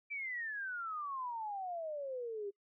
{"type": "exponential sweep", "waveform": "sine", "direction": "down", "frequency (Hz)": [2349, 391.6], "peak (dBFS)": -38, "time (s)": [0.1, 2.51], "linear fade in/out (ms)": 20, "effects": ["noise-tail reverb RT60 0.1 s tail -23 dB re dry"]}